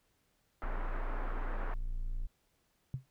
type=band-pass noise; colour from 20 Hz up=white; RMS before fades=-45 dBFS; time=0.62-1.74 s; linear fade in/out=0 ms; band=190 to 1500 Hz; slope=24 dB/octave
type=tone; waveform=triangle; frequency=29.13 Hz; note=A#0; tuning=in tune; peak=-31 dBFS; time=0.63-2.27 s; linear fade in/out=10 ms
type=tone with exponential decay; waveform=sine; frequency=130.9 Hz; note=C3; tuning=1 cent sharp; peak=-30 dBFS; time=2.94-3.06 s; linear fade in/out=0 ms; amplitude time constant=24 ms
effects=pink hiss -75 dBFS RMS until 3.1 s